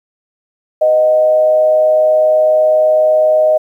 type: tone with frequency modulation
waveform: sine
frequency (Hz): 622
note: D#5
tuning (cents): -1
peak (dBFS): -7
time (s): 0.81-3.58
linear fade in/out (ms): 10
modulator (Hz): 120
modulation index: 0.36
effects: 8-bit